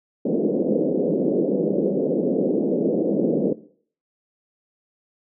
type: band-pass noise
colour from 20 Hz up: white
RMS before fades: -21 dBFS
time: 0.25-3.53 s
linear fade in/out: 5 ms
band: 170 to 520 Hz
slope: 48 dB/octave
effects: noise-tail reverb RT60 0.5 s tail -17 dB re dry